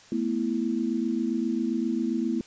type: chord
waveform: sine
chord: A suspended second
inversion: none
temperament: just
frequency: 220 / 247.5 / 330 Hz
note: A3 / B3 / E4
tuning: 0 / +4 / +2 cents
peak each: -29 / -28 / -29 dBFS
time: 0.12-2.41 s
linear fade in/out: 2 ms
effects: white hiss -52 dBFS RMS until 2.46 s + resampled to 16000 Hz